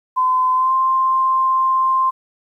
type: tone with pitch glide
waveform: sine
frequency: 1023 to 1049.3 Hz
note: C6 to C6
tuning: -39 to +5 cents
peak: -13 dBFS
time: 0.16-2.11 s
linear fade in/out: 20 ms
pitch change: +44 cents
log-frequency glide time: 0.54-0.73 s
effects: 9-bit